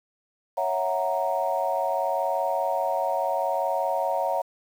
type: chord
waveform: sine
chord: F# dominant seventh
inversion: second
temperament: equal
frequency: 554.4 / 659.3 / 740 / 932.3 Hz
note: C#5 / E5 / F#5 / A#5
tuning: 0 / 0 / 0 / 0 cents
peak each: -28 dBFS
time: 0.57-4.42 s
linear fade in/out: 10 ms
effects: tanh soft clip ceiling -12 dBFS + 8-bit